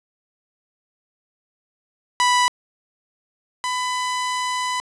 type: tone pair in turn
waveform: sawtooth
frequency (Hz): 987.8 / 1000.4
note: B5 / B5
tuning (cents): 0 / +22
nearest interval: unison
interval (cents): 22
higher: second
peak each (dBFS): -11 / -18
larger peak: first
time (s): 2.2-2.48 / 3.64-4.8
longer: second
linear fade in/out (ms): 0
effects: resampled to 22050 Hz + 7-bit